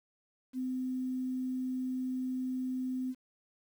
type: tone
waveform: sine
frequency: 256.3 Hz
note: C4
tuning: 36 cents flat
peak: -32 dBFS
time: 0.53-3.15 s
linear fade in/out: 50 ms
effects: 10-bit